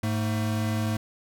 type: tone pair together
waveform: square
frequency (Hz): 105.6 / 222.6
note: G#2 / A3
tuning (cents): +29 / +20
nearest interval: octave + minor second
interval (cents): 1291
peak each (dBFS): -27 / -30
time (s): 0.03-0.97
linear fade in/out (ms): 5
effects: none